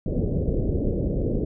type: low-pass noise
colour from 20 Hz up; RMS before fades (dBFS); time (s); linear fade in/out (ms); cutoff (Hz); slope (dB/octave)
pink; -24; 0.06-1.45; 5; 540; 48
effects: none